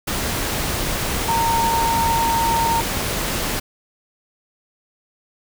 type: tone in noise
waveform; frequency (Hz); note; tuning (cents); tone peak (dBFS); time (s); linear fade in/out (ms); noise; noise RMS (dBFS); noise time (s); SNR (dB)
sine; 919; A#5; -25; -17; 1.28-2.81; 10; pink; -23; 0.07-3.6; +3
effects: none